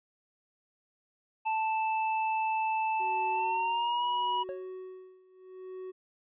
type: tone with pitch glide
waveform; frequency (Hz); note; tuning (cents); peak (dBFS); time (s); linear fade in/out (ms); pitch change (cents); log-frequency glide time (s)
square; 880 to 970.8; A5 to B5; 0 to -30; -28; 1.45-4.44; 20; +170; 3.32-4.04
type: tone with tremolo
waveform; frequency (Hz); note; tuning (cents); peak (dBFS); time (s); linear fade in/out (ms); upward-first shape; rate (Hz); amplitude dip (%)
triangle; 372.4; F#4; +11; -36; 2.99-5.92; 20; sine; 0.77; 90
type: tone with exponential decay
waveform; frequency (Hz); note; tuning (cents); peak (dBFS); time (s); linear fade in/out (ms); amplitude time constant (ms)
triangle; 550; C#5; -14; -31; 4.49-4.74; 0; 53
effects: resampled to 8000 Hz